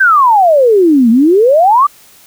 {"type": "exponential two-way sweep", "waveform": "sine", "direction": "down then up", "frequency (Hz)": [1607, 220, 1210], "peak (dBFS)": -4, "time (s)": [0, 1.87], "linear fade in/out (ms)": 10, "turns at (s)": 1.1, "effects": ["white hiss -42 dBFS RMS until 2.26 s"]}